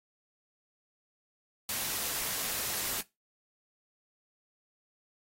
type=noise; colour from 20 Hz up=white; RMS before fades=-34 dBFS; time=1.69-3.01 s; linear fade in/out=2 ms; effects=noise-tail reverb RT60 0.2 s tail -18 dB re dry + AAC 48 kbps